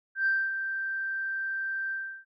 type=tone with ADSR envelope; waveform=sine; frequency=1568 Hz; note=G6; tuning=in tune; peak=-21 dBFS; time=0.15-2.25 s; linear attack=110 ms; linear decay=250 ms; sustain=-8 dB; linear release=340 ms; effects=tanh soft clip ceiling -17 dBFS